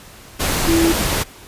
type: tone in noise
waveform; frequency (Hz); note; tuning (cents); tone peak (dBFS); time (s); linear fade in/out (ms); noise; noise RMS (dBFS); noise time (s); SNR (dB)
sine; 331.3; E4; +9; -13; 0.67-0.93; 20; pink; -19; 0.39-1.24; +3
effects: pink hiss -41 dBFS RMS until 1.47 s + resampled to 32000 Hz